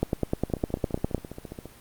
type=two click trains; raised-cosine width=2 ms; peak=-23 / -10 dBFS; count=18 / 12; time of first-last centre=0.5-1.656 / 0.03-1.147 s; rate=14.7 / 9.85 Hz; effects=pink hiss -51 dBFS RMS until 1.8 s + Opus 32 kbps